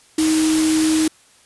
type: tone in noise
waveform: sine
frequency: 314.8 Hz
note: D#4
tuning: 20 cents sharp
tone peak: -14 dBFS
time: 0.18-1.08 s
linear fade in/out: 5 ms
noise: white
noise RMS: -23 dBFS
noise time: 0.18-1.08 s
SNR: +6 dB
effects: white hiss -52 dBFS RMS until 1.45 s + resampled to 24000 Hz